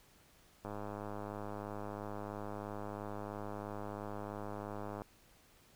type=click train; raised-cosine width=1 ms; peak=-29 dBFS; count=451; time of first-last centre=0.65-5.019 s; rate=103 Hz; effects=pink hiss -65 dBFS RMS until 5.75 s